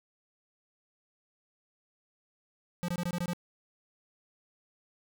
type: tone bursts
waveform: square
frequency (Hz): 175.3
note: F3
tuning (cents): +7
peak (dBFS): -31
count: 7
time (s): 2.83-3.333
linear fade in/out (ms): 0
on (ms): 53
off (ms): 22
effects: none